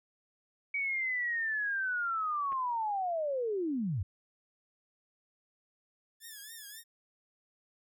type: linear sweep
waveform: sine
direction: down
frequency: 2270 to 79.8 Hz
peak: -30 dBFS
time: 0.74-4.03 s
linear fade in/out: 5 ms
type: clicks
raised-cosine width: 0.5 ms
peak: -35 dBFS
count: 2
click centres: 2.52 / 2.528 s
type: tone with vibrato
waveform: 5% pulse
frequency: 1733 Hz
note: A6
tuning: 27 cents flat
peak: -35 dBFS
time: 6.2-6.84 s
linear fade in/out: 50 ms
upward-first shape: triangle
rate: 3.7 Hz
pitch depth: 130 cents each way
effects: none